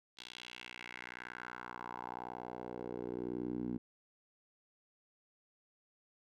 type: tone with band-pass filter sweep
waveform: 10% pulse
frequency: 61 Hz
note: B1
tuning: 21 cents flat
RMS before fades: -44 dBFS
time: 0.17-3.78 s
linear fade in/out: 10 ms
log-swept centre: 3800 to 250 Hz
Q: 2.7
effects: none